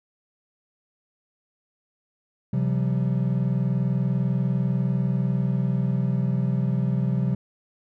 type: tone cluster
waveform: triangle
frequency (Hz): 131.3 / 171.3 / 191.5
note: C3 / F3 / G3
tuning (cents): +6 / -33 / -40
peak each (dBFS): -21 / -25 / -25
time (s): 2.53-7.35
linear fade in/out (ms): 5
effects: none